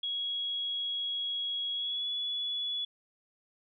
sine tone with pitch glide, 3322 to 3409 Hz, G#7 to G#7, 0 to +45 cents, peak -31 dBFS, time 0.03-2.85 s, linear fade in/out 5 ms, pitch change +45 cents, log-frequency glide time 1.74-2.08 s, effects none

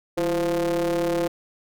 square ring-modulated tone, 89 Hz, F2, 33 cents sharp, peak -19 dBFS, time 0.17-1.28 s, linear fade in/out 10 ms, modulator 427 Hz, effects none

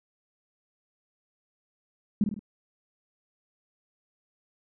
sine tone with echo, 206.8 Hz, G#3, 7 cents flat, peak -18 dBFS, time 2.21-2.24 s, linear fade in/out 2 ms, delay 51 ms, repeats 3, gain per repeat -6 dB, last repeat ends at 2.393 s, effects none

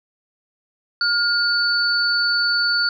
sine tone pair together, 1420 / 4490 Hz, F6 / C#8, +28 / +21 cents, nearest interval octave + minor sixth, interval 1993 cents, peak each -19 dBFS, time 1.01-2.89 s, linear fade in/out 2 ms, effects none

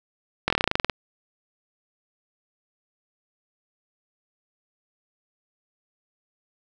slowing click train, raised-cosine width 0.3 ms, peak -4 dBFS, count 13, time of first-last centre 0.48-0.897 s, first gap 22 ms, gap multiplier 1.08, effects none

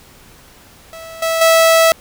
sawtooth tone with level steps, 654 Hz, E5, 14 cents flat, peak -27 / -11 / -4 dBFS, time 0.93-1.92 s, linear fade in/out 0 ms, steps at 1.22 / 1.41 s, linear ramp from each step 5 ms, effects pink hiss -44 dBFS RMS until 2 s

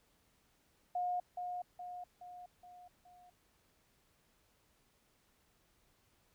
sine tone with echo, 717 Hz, F5, 45 cents sharp, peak -33 dBFS, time 0.95-1.2 s, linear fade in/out 5 ms, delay 420 ms, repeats 5, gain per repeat -5 dB, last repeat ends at 3.3 s, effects pink hiss -73 dBFS RMS until 6.34 s

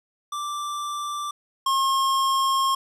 square tone pair in turn, 1174.7 / 1075.2 Hz, D6 / C6, 0 / +47 cents, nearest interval major second, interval 153 cents, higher first, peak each -28 / -20 dBFS, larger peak second, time 0.32-1.31 / 1.66-2.75 s, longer second, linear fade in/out 5 ms, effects low-pass 11000 Hz 12 dB/octave + 10-bit

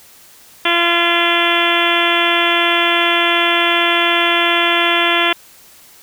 harmonic tone, 342.7 Hz, F4, 33 cents flat, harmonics 1 / 2 / 3 / 4 / 5 / 6 / 7 / 8 / 9 / 10, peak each -21 / -21 / -21 / -21 / -21 / -21 / -21 / -21 / -21 / -21 dBFS, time 0.65-5.33 s, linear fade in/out 5 ms, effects white hiss -44 dBFS RMS until 6.02 s

